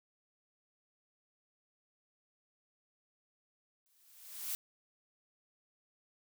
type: noise with exponential growth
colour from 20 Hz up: blue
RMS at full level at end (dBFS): -36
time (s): 3.86-4.55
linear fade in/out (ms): 0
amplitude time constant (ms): 150
effects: none